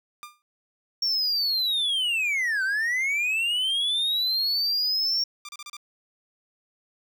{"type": "tone with exponential decay", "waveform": "sawtooth", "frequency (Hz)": 1200, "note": "D6", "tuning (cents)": 37, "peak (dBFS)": -31, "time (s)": [0.23, 0.42], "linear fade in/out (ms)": 0, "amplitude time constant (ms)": 40}
{"type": "linear two-way sweep", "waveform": "triangle", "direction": "down then up", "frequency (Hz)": [5540, 1500, 5540], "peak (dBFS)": -21, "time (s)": [1.02, 5.24], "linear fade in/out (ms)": 5, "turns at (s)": 2.63}
{"type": "tone bursts", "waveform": "10% pulse", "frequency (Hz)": 1187, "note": "D6", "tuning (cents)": 18, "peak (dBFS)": -29, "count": 5, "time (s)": [5.45, 5.768], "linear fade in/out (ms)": 2, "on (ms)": 38, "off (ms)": 32}
{"effects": []}